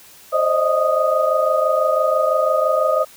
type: tone cluster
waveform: sine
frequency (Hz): 527 / 610 / 636 / 1242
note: C5 / D#5 / D#5 / D#6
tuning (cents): +12 / -34 / +38 / -3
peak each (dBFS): -20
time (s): 0.32-3.05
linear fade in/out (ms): 20
effects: white hiss -45 dBFS RMS until 3.16 s